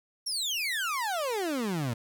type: exponential sweep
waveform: 30% pulse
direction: down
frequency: 5690 to 110.7 Hz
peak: -26 dBFS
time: 0.26-1.94 s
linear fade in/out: 10 ms
effects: none